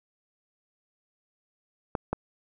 clicks, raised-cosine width 1 ms, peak -13 dBFS, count 2, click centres 1.952 / 2.13 s, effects none

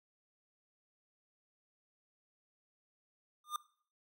square tone with exponential growth, 1207 Hz, D6, 47 cents sharp, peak -32 dBFS, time 3.44-3.56 s, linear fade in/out 2 ms, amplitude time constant 26 ms, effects noise-tail reverb RT60 0.5 s tail -20 dB re dry

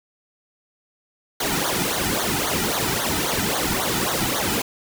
pink noise with flanger, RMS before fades -23 dBFS, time 1.4-4.62 s, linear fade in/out 5 ms, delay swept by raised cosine 0.38 to 1.88 ms, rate 3.7 Hz, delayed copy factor -1, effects none

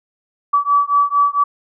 sine beating tone pair, 1146 / 1150.4 Hz, D6 / D6, -43 / -36 cents, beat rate 4.4 Hz, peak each -15 dBFS, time 0.53-1.44 s, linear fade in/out 10 ms, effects none

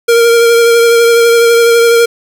square tone with vibrato, 466.2 Hz, A#4, in tune, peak -5 dBFS, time 0.08-2.06 s, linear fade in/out 10 ms, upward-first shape triangle, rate 12 Hz, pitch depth 22 cents each way, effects 7-bit

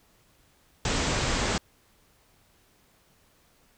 pink low-pass noise, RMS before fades -27 dBFS, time 0.85-1.58 s, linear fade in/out 2 ms, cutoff 8100 Hz, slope 96 dB/octave, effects pink hiss -63 dBFS RMS until 3.77 s

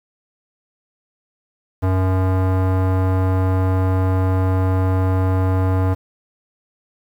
square tone with low-pass filter, 93.6 Hz, F#2, 20 cents sharp, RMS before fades -17 dBFS, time 1.82-5.95 s, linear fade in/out 20 ms, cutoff 1100 Hz, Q 1.2, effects 7-bit

